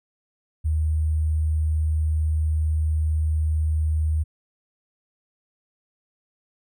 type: tone with sample-and-hold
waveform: sine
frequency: 77.78 Hz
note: D#2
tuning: in tune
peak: -19 dBFS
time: 0.64-4.24 s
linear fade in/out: 20 ms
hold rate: 8820 Hz
effects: none